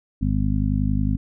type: harmonic tone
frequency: 51 Hz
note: G#1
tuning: 31 cents flat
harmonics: 1 / 2 / 3 / 4 / 5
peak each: -23 / -24 / -27 / -26 / -26 dBFS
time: 0.21-1.17 s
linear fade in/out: 10 ms
effects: none